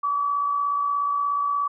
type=tone with amplitude modulation; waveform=sine; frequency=1145 Hz; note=D6; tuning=44 cents flat; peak=-19 dBFS; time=0.03-1.68 s; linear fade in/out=10 ms; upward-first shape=sine; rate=56.8 Hz; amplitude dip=40%; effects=none